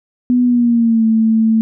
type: tone with pitch glide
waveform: sine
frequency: 246.9 to 222.5 Hz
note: B3 to A3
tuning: 0 to +20 cents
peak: -9 dBFS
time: 0.3-1.61 s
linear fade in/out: 0 ms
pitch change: -180 cents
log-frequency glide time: 0.44-1.05 s
effects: none